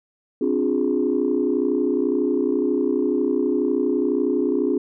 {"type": "chord", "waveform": "sine", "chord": "D half-diminished seventh", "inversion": "third", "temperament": "equal with one note detuned", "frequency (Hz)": [261.6, 293.7, 355.7, 415.3], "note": ["C4", "D4", "F4", "Ab4"], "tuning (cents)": [0, 0, 32, 0], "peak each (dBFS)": -23, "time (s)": [0.41, 4.78], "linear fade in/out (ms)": 5, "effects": ["tanh soft clip ceiling -10 dBFS"]}